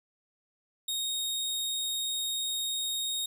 sawtooth tone, 3729 Hz, A#7, in tune, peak -27 dBFS, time 0.88-3.26 s, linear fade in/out 5 ms, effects none

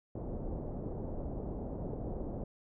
pink low-pass noise, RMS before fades -39 dBFS, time 0.15-2.44 s, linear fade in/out 5 ms, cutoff 650 Hz, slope 24 dB/octave, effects none

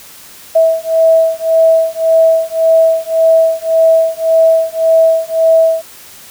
sine beating tone pair, 650 / 651.8 Hz, E5 / E5, -24 / -20 cents, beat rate 1.8 Hz, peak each -10 dBFS, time 0.55-5.82 s, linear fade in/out 10 ms, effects white hiss -36 dBFS RMS until 6.3 s

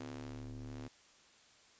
sawtooth ring-modulated tone, 73.42 Hz, D2, in tune, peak -37 dBFS, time 0-0.88 s, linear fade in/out 5 ms, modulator 184 Hz, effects white hiss -64 dBFS RMS until 1.79 s + resampled to 16000 Hz

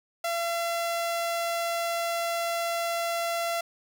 sawtooth tone, 679 Hz, F5, 49 cents flat, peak -23 dBFS, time 0.24-3.61 s, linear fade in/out 5 ms, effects none

